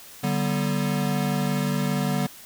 square tone cluster, 146.3 / 191.3 / 243.5 Hz, D3 / G3 / B3, -6 / -42 / -24 cents, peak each -27 / -27 / -29 dBFS, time 0.23-2.27 s, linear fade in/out 10 ms, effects white hiss -45 dBFS RMS until 2.45 s

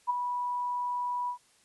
sine tone with ADSR envelope, 980 Hz, B5, 14 cents flat, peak -22 dBFS, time 0.07-1.38 s, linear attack 29 ms, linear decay 16 ms, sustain -7 dB, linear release 94 ms, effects white hiss -64 dBFS RMS until 1.64 s + resampled to 24000 Hz

